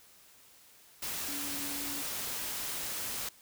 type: tone in noise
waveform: sine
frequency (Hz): 284.5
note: C#4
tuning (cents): +45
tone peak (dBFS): -43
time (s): 1.28-2.02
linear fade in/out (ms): 5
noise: white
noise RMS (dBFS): -37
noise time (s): 1.02-3.29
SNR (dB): -9
effects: white hiss -59 dBFS RMS until 3.41 s